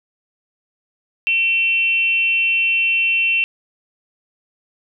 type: tone with frequency modulation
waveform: sine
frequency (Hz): 2700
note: E7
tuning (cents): +41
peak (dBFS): -14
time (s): 1.27-3.44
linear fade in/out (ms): 0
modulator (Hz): 359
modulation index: 0.34
effects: none

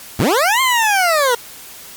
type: linear two-way sweep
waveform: 20% pulse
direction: up then down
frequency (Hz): 74.1 to 1071 to 463.4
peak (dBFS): -7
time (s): 0.19-1.35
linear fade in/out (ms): 5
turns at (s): 0.61
effects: white hiss -36 dBFS RMS until 1.96 s + MP3 96 kbps

